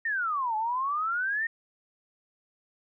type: exponential two-way sweep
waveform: sine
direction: down then up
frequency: 1864.7 to 850 to 1864.7 Hz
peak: -26 dBFS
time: 0.05-1.47 s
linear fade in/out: 5 ms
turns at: 0.56 s
effects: none